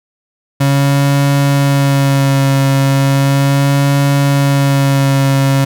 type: tone with vibrato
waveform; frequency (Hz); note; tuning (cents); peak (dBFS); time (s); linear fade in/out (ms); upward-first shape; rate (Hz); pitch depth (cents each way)
35% pulse; 138.59; C#3; 0; -7; 0.6-5.65; 10; sine; 0.36; 25
effects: none